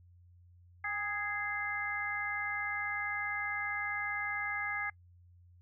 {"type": "harmonic tone with a mistuned harmonic", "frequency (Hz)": 415.3, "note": "G#4", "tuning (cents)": 0, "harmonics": [2, 3, 4, 5], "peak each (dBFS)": [-42, -42, -37, -37], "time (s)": [0.84, 4.9], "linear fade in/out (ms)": 5, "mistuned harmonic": 2, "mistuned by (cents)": -45, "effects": ["noise-tail reverb RT60 0.1 s tail -26 dB re dry", "added 88 Hz sine -57 dBFS peak until 5.61 s"]}